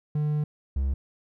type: tone pair in turn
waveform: triangle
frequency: 150 / 67.87 Hz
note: D3 / C#2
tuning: +37 / -36 cents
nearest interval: octave + major second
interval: 1373 cents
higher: first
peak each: -21 / -21 dBFS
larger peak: neither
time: 0.15-0.44 / 0.76-0.94 s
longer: first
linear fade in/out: 5 ms
effects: none